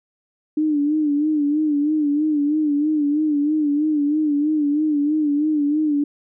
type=tone with vibrato; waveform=sine; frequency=298.5 Hz; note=D4; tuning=28 cents sharp; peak=-16 dBFS; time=0.57-6.04 s; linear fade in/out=5 ms; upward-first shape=sine; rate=3.1 Hz; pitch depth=71 cents each way; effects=none